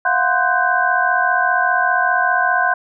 sine tone cluster, 681 / 726 / 1036 / 1504 / 1579 Hz, F5 / F#5 / C6 / F#6 / G6, -44 / -33 / -17 / +28 / +12 cents, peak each -25 / -19 / -20 / -18 / -20 dBFS, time 0.05-2.74 s, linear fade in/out 5 ms, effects none

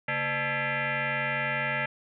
sine tone with frequency modulation, 138.59 Hz, C#3, in tune, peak -26 dBFS, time 0.08-1.86 s, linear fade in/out 5 ms, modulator 369 Hz, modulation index 6.5, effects none

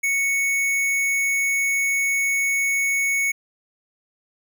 sine tone with hard clipping, 2217 Hz, C#7, in tune, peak -20 dBFS, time 0.03-3.32 s, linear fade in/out 10 ms, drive 18 dB, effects none

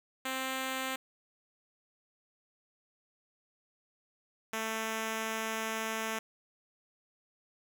5% pulse tone pair in turn, 262.6 / 221.8 Hz, C4 / A3, +6 / +14 cents, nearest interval minor third, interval 292 cents, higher first, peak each -22 dBFS, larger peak neither, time 0.25-0.96 / 4.53-6.19 s, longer second, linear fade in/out 5 ms, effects none

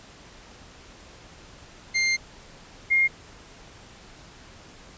sawtooth / sine tone pair in turn, 2100 / 2129 Hz, C7 / C7, +6 / +30 cents, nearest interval unison, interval 24 cents, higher second, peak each -17 dBFS, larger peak neither, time 1.94-2.17 / 2.9-3.08 s, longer first, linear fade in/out 20 ms, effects pink hiss -48 dBFS RMS until 4.97 s + resampled to 16000 Hz

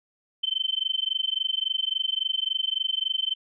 sine tone with amplitude modulation, 3084 Hz, G7, 29 cents flat, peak -20 dBFS, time 0.43-3.35 s, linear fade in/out 10 ms, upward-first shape sine, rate 23.6 Hz, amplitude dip 100%, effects none

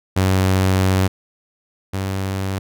sawtooth tone pair in turn, 94.4 / 96.22 Hz, F#2 / G2, +35 / -32 cents, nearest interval unison, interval 33 cents, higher second, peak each -10 / -17 dBFS, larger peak first, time 0.16-1.08 / 1.93-2.59 s, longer first, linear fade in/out 10 ms, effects none

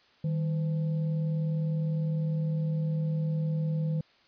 sine tone with frequency modulation, 156.6 Hz, D#3, 11 cents sharp, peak -26 dBFS, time 0.24-4.01 s, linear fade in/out 5 ms, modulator 353 Hz, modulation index 0.32, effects white hiss -62 dBFS RMS until 4.27 s + resampled to 11025 Hz

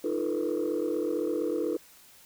sine tone cluster, 309.4 / 345 / 439 / 487.6 Hz, D#4 / F4 / A4 / B4, -10 / -21 / -4 / -22 cents, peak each -31 dBFS, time 0.04-1.77 s, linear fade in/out 5 ms, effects tanh soft clip ceiling -21 dBFS + white hiss -55 dBFS RMS until 2.25 s

